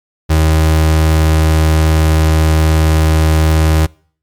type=tone; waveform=35% pulse; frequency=78.8 Hz; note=D#2; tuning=23 cents sharp; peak=-6 dBFS; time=0.29-3.87 s; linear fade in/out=20 ms; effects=noise-tail reverb RT60 0.5 s tail -25 dB re dry + MP3 96 kbps